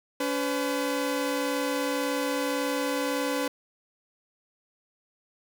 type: tone pair together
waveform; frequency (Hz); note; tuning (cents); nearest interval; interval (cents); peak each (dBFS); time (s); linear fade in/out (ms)
sawtooth; 283.4 / 505; C#4 / B4; +38 / +39; minor seventh; 1001; -25; 0.2-3.48; 5
effects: none